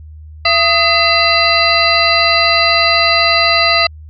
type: harmonic tone with a mistuned harmonic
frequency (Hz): 676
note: E5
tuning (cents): +43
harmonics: 1 / 2 / 3 / 4 / 6 / 7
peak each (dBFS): -16 / -16 / -16 / -16 / -16 / -16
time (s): 0.45-3.87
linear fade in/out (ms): 5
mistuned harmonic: 2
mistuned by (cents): -130
effects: added 77 Hz sine -31 dBFS peak until 4.09 s